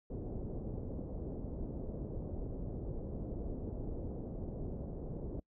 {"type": "low-pass noise", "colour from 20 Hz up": "pink", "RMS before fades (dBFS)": -41, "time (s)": [0.1, 5.4], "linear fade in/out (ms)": 5, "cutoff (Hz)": 530, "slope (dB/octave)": 24, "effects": ["noise-tail reverb RT60 0.1 s tail -25 dB re dry"]}